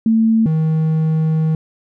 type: tone pair in turn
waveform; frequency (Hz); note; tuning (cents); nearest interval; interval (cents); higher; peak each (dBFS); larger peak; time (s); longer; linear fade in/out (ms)
sine / triangle; 223.7 / 158.36; A3 / D#3; +29 / +31; tritone; 598; first; -10 / -11; first; 0.06-0.46 / 0.46-1.55; second; 2
effects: none